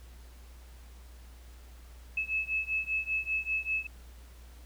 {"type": "beating tone pair", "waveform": "sine", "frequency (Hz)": [2595, 2600.1], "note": ["E7", "E7"], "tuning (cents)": [-28, -24], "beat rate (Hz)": 5.1, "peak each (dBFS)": [-32, -33], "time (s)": [2.17, 3.87], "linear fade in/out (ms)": 5, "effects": ["added 60 Hz sine -48 dBFS peak until 4.65 s", "pink hiss -59 dBFS RMS until 4.65 s"]}